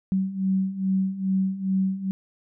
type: beating tone pair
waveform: sine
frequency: 189.1 / 191.5 Hz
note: F#3 / G3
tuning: +38 / -40 cents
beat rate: 2.4 Hz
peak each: -27 / -23 dBFS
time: 0.12-2.11 s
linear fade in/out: 0 ms
effects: none